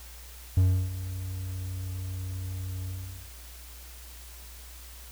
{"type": "tone with ADSR envelope", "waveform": "triangle", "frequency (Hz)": 92.5, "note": "F#2", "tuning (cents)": 0, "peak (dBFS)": -15, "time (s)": [0.57, 3.31], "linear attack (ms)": 4, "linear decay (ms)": 320, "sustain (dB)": -15, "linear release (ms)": 430, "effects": ["added 60 Hz sine -45 dBFS peak until 5.11 s", "white hiss -49 dBFS RMS until 5.11 s"]}